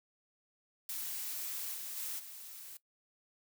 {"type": "noise with level steps", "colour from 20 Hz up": "blue", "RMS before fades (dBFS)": [-40, -43, -40, -49], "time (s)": [0.89, 2.77], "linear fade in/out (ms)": 2, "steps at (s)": [1.73, 1.96, 2.18], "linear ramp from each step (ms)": 20, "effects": ["noise-tail reverb RT60 0.1 s tail -18 dB re dry"]}